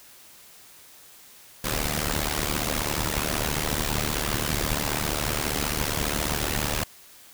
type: noise with amplitude modulation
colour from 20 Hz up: pink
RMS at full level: -23 dBFS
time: 1.64-6.84 s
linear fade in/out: 5 ms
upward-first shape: sine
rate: 74.8 Hz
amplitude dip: 90%
effects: white hiss -50 dBFS RMS until 7.33 s